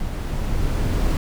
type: noise with level ramp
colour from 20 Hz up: brown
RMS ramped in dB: -26 to -18 dBFS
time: 0-1.17 s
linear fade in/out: 2 ms
effects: none